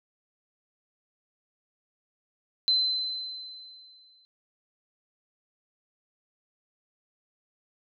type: tone with exponential decay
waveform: sine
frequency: 4059 Hz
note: B7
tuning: 47 cents sharp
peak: -19 dBFS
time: 2.68-4.25 s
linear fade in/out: 0 ms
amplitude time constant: 340 ms
effects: none